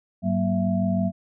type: tone cluster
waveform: sine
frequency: 102.4 / 190 / 236.6 / 666 Hz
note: G#2 / F#3 / A#3 / E5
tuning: -24 / +46 / +26 / +18 cents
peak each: -29 / -22 / -27 / -29 dBFS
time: 0.22-1.12 s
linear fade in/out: 50 ms
effects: none